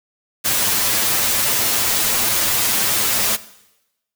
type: noise with comb filter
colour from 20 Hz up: white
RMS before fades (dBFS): -18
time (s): 0.44-3.37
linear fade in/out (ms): 20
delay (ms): 9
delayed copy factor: +0.85
effects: noise-tail reverb RT60 0.9 s tail -17 dB re dry